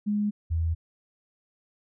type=tone pair in turn; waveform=sine; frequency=207.7 / 82.12 Hz; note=G#3 / E2; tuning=0 / -6 cents; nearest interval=octave + major third; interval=1606 cents; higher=first; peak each=-23 dBFS; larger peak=neither; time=0.06-0.31 / 0.5-0.75 s; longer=neither; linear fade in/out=20 ms; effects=none